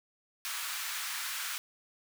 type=high-pass noise; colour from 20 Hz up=pink; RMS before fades=-37 dBFS; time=0.45-1.58 s; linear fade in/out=0 ms; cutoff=1200 Hz; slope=24 dB/octave; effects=none